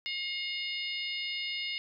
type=harmonic tone with a mistuned harmonic; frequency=716 Hz; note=F5; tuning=43 cents sharp; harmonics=3 / 4 / 5 / 6 / 7; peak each=-37 / -37 / -41 / -43 / -43 dBFS; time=0.06-1.78 s; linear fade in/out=0 ms; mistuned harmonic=5; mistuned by=+32 cents; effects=none